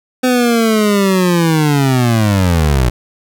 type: linear sweep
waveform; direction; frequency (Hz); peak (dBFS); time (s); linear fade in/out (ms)
25% pulse; down; 256 to 58; -6; 0.23-2.9; 10
effects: none